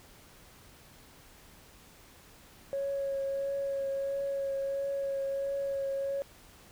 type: tone with vibrato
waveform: sine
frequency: 551 Hz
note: C#5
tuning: 11 cents flat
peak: -29 dBFS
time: 2.73-6.22 s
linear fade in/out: 0 ms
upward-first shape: triangle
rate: 1.5 Hz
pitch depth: 17 cents each way
effects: tanh soft clip ceiling -26 dBFS + pink hiss -56 dBFS RMS until 6.71 s